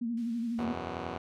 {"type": "tone with vibrato", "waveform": "sine", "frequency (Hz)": 233.1, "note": "A#3", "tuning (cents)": 0, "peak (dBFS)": -30, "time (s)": [0.01, 0.73], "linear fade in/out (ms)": 10, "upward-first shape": "sine", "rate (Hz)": 12, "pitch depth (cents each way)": 58}
{"type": "noise", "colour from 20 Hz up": "violet", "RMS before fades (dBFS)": -41, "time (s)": [0.17, 0.64], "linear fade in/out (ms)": 5}
{"type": "chord", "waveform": "5% pulse", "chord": "E suspended second", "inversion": "none", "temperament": "just", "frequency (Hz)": [82.41, 92.71, 123.61], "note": ["E2", "F#2", "B2"], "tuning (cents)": [0, 4, 2], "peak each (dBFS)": [-28, -29, -32], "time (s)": [0.58, 1.18], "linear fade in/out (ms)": 10}
{"effects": ["low-pass 3000 Hz 12 dB/octave"]}